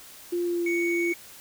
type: tone with pitch glide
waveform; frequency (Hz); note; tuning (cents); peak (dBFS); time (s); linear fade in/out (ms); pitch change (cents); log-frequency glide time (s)
sine; 349.2 to 343.4; F4 to F4; 0 to -29; -24; 0.32-1.13; 10; -29; 0.43-0.68
type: tone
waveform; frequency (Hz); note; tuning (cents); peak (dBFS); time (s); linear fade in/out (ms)
triangle; 2228; C#7; +8; -26; 0.66-1.14; 5
effects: white hiss -47 dBFS RMS until 1.4 s